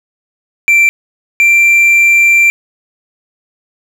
triangle tone pair in turn, 2349 / 2358 Hz, D7 / D7, 0 / +6 cents, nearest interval unison, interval 6 cents, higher second, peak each -3 dBFS, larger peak neither, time 0.68-0.89 / 1.4-2.5 s, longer second, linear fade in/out 0 ms, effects none

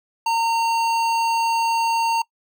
square tone with notch filter, 916 Hz, A#5, 31 cents flat, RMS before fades -20 dBFS, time 0.26-2.22 s, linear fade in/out 5 ms, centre 12000 Hz, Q 0.62, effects noise-tail reverb RT60 0.1 s tail -23 dB re dry

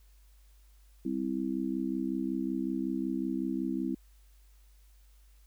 sine chord, C major, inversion second, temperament just, 196.22 / 261.6 / 327 Hz, G3 / C4 / E4, +2 / 0 / -14 cents, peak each -36 / -33 / -34 dBFS, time 1.05-3.95 s, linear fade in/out 5 ms, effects added 50 Hz sine -56 dBFS peak until 5.46 s + white hiss -69 dBFS RMS until 5.46 s

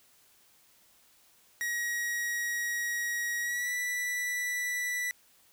45% pulse tone with pitch glide, 1900 to 1968.1 Hz, A#6 to B6, +33 to -7 cents, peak -30 dBFS, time 1.61-5.11 s, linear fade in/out 0 ms, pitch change +60 cents, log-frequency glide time 3.42-3.74 s, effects white hiss -63 dBFS RMS until 5.52 s

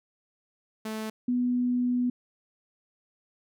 sawtooth / sine tone pair in turn, 218.2 / 246.7 Hz, A3 / B3, -14 / -2 cents, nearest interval major second, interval 212 cents, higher second, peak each -28 / -23 dBFS, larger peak second, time 0.85-1.1 / 1.28-2.1 s, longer second, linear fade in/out 5 ms, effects none

